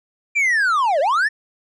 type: linear two-way sweep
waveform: triangle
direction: down then up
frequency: 2400 to 523.3 to 1851 Hz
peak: -13 dBFS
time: 0.35-1.29 s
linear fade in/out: 20 ms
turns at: 1 s
effects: resampled to 24000 Hz